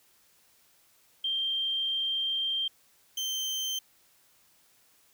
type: tone pair in turn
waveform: sine / 30% pulse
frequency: 3167 / 3118 Hz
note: G7 / G7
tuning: +17 / -10 cents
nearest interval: unison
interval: 27 cents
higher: first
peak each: -27 dBFS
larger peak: neither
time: 1.24-2.68 / 3.17-3.79 s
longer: first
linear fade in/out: 5 ms
effects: white hiss -64 dBFS RMS until 5.13 s